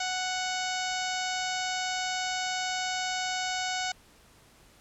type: harmonic tone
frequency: 740 Hz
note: F#5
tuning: in tune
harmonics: 1 / 2 / 3 / 4 / 5 / 6 / 7 / 8 / 9 / 10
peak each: -33 / -36 / -38 / -39 / -40 / -41 / -41 / -42 / -43 / -43 dBFS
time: 0-3.92 s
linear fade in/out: 5 ms
effects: pink hiss -58 dBFS RMS until 4.8 s + low-pass 12000 Hz 12 dB/octave